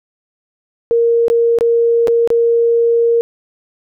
sine tone with dropouts, 466.2 Hz, A#4, in tune, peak -9 dBFS, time 0.91-3.21 s, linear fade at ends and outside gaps 0 ms, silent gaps 1.282-1.3 / 1.587-1.609 / 2.073-2.081 / 2.275-2.303 s, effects none

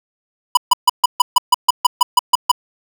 square tone bursts, 987.8 Hz, B5, in tune, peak -7 dBFS, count 13, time 0.55-2.516 s, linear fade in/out 5 ms, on 22 ms, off 140 ms, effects none

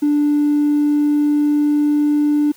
triangle tone with pitch glide, 293.7 to 295.4 Hz, D4 to D4, 0 to +10 cents, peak -9 dBFS, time 0.02-2.52 s, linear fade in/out 10 ms, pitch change +10 cents, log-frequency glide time 0.17-2.12 s, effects tanh soft clip ceiling -9 dBFS + white hiss -48 dBFS RMS until 2.56 s

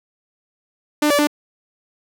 sawtooth tone with pitch steps, 298.3 / 578 / 295.2 Hz, D4 / D5 / D4, +27 / -28 / +9 cents, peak -10 dBFS, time 1.02-1.272 s, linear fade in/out 5 ms, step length 84 ms, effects none

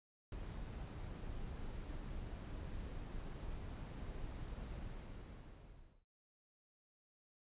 brown noise with ADSR envelope, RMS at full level -39 dBFS, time 0.32-6.05 s, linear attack 4 ms, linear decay 3 ms, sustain -7 dB, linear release 1300 ms, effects resampled to 8000 Hz

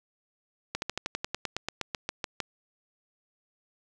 slowing click train, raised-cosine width 0.2 ms, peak -13 dBFS, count 16, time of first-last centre 0.75-2.403 s, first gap 71 ms, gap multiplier 1.06, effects none

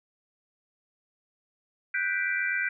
sine chord, G major seventh, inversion third, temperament equal, 1480 / 1568 / 1975.5 / 2349 Hz, F#6 / G6 / B6 / D7, 0 / 0 / 0 / 0 cents, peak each -32 / -30 / -31 / -32 dBFS, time 1.94-2.69 s, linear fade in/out 5 ms, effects none

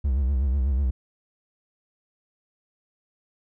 triangle tone with vibrato, 67 Hz, C2, 42 cents sharp, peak -18 dBFS, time 0.04-0.91 s, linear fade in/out 10 ms, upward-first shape sine, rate 8.1 Hz, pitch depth 130 cents each way, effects none

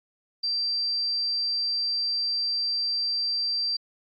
sine tone, 4700 Hz, D8, 1 cent sharp, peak -24 dBFS, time 0.43-3.77 s, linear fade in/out 10 ms, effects AAC 32 kbps

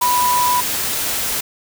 sine tone in noise, 986 Hz, B5, 3 cents flat, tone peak -14 dBFS, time 0.01-0.61 s, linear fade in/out 10 ms, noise white, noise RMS -21 dBFS, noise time 0.01-1.41 s, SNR +4 dB, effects none

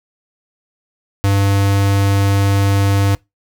square tone, 99.2 Hz, G2, 21 cents sharp, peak -12 dBFS, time 1.24-3.15 s, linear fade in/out 0 ms, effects noise-tail reverb RT60 0.2 s tail -24 dB re dry

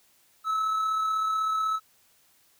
triangle tone with amplitude modulation, 1299 Hz, E6, 26 cents flat, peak -21 dBFS, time 0.44-1.8 s, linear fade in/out 50 ms, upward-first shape sine, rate 36.1 Hz, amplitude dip 30%, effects white hiss -63 dBFS RMS until 2.59 s

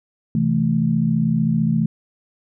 sine chord, A minor, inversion first, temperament equal, 130.81 / 164.81 / 220 Hz, C3 / E3 / A3, 0 / 0 / 0 cents, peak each -23 / -19 / -19 dBFS, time 0.35-1.86 s, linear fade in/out 2 ms, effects none

